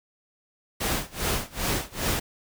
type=noise with tremolo; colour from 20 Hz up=pink; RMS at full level=-25 dBFS; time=0.8-2.2 s; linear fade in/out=10 ms; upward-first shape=sine; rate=2.5 Hz; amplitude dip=95%; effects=none